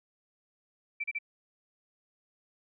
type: tone bursts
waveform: sine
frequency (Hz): 2333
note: D7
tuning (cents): -12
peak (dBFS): -30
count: 3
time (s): 1-1.188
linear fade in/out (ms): 10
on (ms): 40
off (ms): 34
effects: none